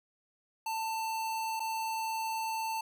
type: tone with dropouts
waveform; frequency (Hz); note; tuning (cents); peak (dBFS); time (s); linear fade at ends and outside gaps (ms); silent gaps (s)
square; 891; A5; +22; -33; 0.66-2.81; 5; 1.596-1.602
effects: none